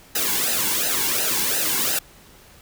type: noise with flanger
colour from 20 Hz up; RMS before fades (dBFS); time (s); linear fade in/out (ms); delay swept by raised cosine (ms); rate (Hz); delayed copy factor
white; -22; 0.15-1.99; 5; 0.88 to 1.64; 2.8; -0.75
effects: pink hiss -49 dBFS RMS until 2.61 s